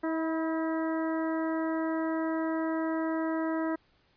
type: harmonic tone with a mistuned harmonic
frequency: 321.4 Hz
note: E4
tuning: 44 cents flat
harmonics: 1 / 2 / 3 / 4 / 5 / 6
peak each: -29 / -35 / -39 / -41 / -43 / -45 dBFS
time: 0.03-3.76 s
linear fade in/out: 10 ms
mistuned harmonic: 3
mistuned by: +25 cents
effects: pink hiss -67 dBFS RMS until 4.16 s + resampled to 11025 Hz